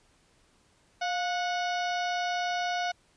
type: harmonic tone with a mistuned harmonic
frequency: 734 Hz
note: F#5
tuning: 14 cents flat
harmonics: 1 / 2 / 3 / 4 / 5 / 6 / 7 / 8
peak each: -29 / -35 / -39 / -41 / -43 / -45 / -46 / -47 dBFS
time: 1.01-2.92 s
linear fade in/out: 10 ms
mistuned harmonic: 1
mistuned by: -64 cents
effects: pink hiss -65 dBFS RMS until 3.16 s + resampled to 22050 Hz